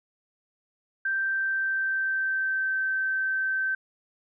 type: tone with pitch glide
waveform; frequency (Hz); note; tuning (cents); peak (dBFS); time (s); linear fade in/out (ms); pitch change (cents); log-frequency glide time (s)
sine; 1568 to 1548.2; G6 to G6; 0 to -22; -24; 1.05-3.75; 5; -22; 1.21-2.78
effects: none

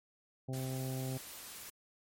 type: harmonic tone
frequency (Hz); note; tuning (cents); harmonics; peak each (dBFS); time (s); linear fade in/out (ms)
130.81; C3; 0; 1 / 2 / 3 / 4 / 5 / 6; -37 / -43 / -47 / -49 / -51 / -53; 0.48-1.18; 10
type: noise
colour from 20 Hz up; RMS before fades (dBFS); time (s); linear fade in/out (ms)
white; -48; 0.53-1.7; 5
effects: MP3 64 kbps

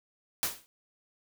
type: noise with exponential decay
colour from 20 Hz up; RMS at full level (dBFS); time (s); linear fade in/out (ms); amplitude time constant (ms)
white; -26; 0.43-0.66; 0; 48
effects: none

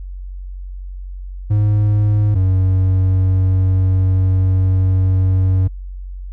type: tone pair in turn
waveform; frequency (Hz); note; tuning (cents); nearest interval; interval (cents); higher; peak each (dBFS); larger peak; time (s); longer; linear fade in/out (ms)
triangle; 104.5 / 93.7; G#2 / F#2; +11 / +22; major second; 189; first; -9; neither; 1.5-2.35 / 2.35-5.68; second; 10
effects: added 46 Hz sine -26 dBFS peak until 6.32 s

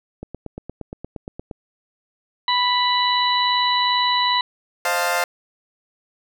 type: click train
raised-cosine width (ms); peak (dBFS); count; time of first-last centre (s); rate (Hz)
2; -18; 12; 0.23-1.512; 8.58
type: harmonic tone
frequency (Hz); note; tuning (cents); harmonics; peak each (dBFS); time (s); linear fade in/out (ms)
987.8; B5; 0; 1 / 2 / 3 / 4; -19 / -25 / -27 / -21; 2.48-4.41; 2
type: chord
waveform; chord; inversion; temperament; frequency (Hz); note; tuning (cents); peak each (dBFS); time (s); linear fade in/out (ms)
20% pulse; F dominant seventh; second; equal with one note detuned; 523.3 / 616.2 / 698.5 / 880; C5 / Eb5 / F5 / A5; 0 / -17 / 0 / 0; -20 / -23 / -17 / -21; 4.85-5.24; 2
effects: none

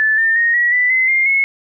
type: tone with pitch steps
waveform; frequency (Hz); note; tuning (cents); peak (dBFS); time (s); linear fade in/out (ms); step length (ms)
sine; 1747 / 1803.4 / 1861.6 / 1921.7 / 1983.7 / 2048 / 2114 / 2182; A6 / A6 / A#6 / B6 / B6 / C7 / C7 / C#7; -13 / +42 / -3 / -48 / +7 / -38 / +17 / -28; -11; 0-1.44; 0; 180
effects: none

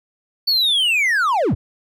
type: linear sweep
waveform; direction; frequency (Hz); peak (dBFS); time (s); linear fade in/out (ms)
triangle; down; 4533 to 49; -13; 0.47-1.55; 10
effects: none

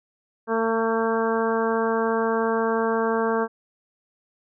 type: harmonic tone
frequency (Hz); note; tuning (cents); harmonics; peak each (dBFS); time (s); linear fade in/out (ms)
225.7; A3; +44; 1 / 2 / 3 / 4 / 5 / 6 / 7; -27 / -23 / -30 / -29 / -30 / -34 / -32; 0.47-3.48; 50
effects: none

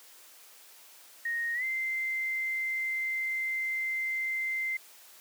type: tone with pitch glide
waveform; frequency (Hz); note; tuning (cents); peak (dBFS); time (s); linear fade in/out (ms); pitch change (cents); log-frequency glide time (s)
sine; 1864.7 to 2081; A#6 to C7; 0 to -10; -29; 1.25-4.77; 5; +190; 1.54-1.64
effects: white hiss -54 dBFS RMS until 5.2 s + high-pass 400 Hz 12 dB/octave

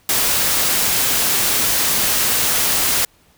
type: noise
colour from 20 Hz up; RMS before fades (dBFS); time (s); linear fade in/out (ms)
white; -17; 0.09-3.05; 2
effects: pink hiss -55 dBFS RMS until 3.37 s

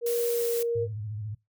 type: tone with pitch glide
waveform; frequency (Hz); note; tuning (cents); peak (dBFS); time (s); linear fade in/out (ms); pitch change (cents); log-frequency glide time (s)
sine; 473 to 468.6; A#4 to A#4; +25 to +9; -24; 0.01-0.88; 50; -16; 0.25-0.52
type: noise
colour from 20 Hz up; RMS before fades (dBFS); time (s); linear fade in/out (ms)
blue; -35; 0.06-0.63; 5
type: tone with vibrato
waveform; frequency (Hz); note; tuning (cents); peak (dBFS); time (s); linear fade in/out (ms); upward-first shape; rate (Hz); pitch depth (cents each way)
sine; 106.2; G#2; +39; -32; 0.75-1.35; 10; square; 14; 60
effects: noise-tail reverb RT60 0.2 s tail -21 dB re dry

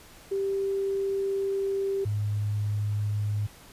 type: tone pair in turn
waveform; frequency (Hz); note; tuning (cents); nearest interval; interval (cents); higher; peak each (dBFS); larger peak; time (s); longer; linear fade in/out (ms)
sine; 392 / 104.13; G4 / G#2; 0 / +5; octave + major seventh; 2295; first; -25; neither; 0.31-2.05 / 2.05-3.47; first; 10
effects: pink hiss -51 dBFS RMS until 3.72 s + resampled to 32000 Hz

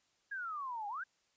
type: exponential two-way sweep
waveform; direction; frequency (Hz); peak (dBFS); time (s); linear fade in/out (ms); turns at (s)
sine; down then up; 1661.2 to 798 to 1661.2; -38; 0.31-1.04; 10; 0.88
effects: white hiss -75 dBFS RMS until 1.36 s + resampled to 16000 Hz

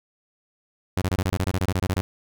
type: tone bursts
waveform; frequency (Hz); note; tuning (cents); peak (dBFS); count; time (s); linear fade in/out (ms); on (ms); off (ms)
sawtooth; 92.5; F#2; 0; -17; 15; 0.97-2.01; 0; 46; 25
effects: none

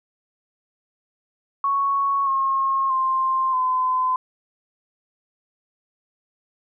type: tone with pitch steps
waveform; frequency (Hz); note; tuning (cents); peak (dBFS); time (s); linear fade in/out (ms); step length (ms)
sine; 1108.7 / 1079 / 1050.1 / 1022; C#6 / C#6 / C6 / C6; 0 / -47 / +6 / -41; -18; 1.64-4.16; 2; 630
effects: none

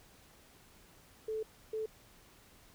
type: tone bursts at uneven times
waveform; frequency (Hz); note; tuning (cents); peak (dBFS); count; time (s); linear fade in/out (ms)
sine; 437.2; A4; -11; -34; 2; 1.28-1.43 / 1.73-1.86; 5
effects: pink hiss -61 dBFS RMS until 2.74 s

